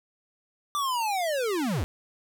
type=linear sweep; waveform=square; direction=down; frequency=1187 to 64.4 Hz; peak=-26 dBFS; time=0.75-1.84 s; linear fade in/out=0 ms; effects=none